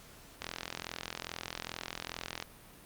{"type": "click train", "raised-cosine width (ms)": 0.2, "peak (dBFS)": -19, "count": 86, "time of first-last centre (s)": [0.42, 2.425], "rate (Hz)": 42.4, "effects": ["pink hiss -55 dBFS RMS until 2.85 s", "Opus 48 kbps"]}